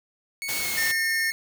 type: tone with pitch glide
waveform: sawtooth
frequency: 2217 to 2164 Hz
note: C#7 to C#7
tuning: 0 to -42 cents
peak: -26 dBFS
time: 0.42-1.32 s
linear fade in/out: 0 ms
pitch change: -42 cents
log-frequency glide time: 0.61-0.68 s
type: noise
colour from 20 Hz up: white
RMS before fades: -30 dBFS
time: 0.48-0.92 s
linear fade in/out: 10 ms
type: tone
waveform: square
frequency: 1812 Hz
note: A#6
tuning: 50 cents flat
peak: -24 dBFS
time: 0.77-1.31 s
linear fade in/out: 10 ms
effects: none